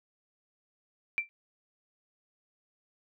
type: tone with exponential decay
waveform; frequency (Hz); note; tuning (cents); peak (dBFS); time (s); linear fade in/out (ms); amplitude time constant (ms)
sine; 2349; D7; 0; -22; 1.18-1.29; 0; 22
effects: none